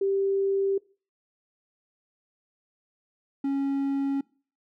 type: tone pair in turn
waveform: sine / triangle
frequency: 392 / 275.9 Hz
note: G4 / C#4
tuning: 0 / -8 cents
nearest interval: tritone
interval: 608 cents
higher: first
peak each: -22 dBFS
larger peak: neither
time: 0.01-0.78 / 3.44-4.21 s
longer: neither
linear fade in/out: 5 ms
effects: noise-tail reverb RT60 0.4 s tail -23 dB re dry